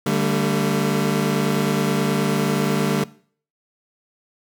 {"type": "chord", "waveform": "25% pulse", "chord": "D suspended fourth", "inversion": "none", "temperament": "equal with one note detuned", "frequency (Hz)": [146.83, 196, 225.1], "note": ["D3", "G3", "A3"], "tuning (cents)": [0, 0, 40], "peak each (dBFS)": -19, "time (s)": [0.06, 3.04], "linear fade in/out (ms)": 5, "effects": ["noise-tail reverb RT60 0.5 s tail -20 dB re dry"]}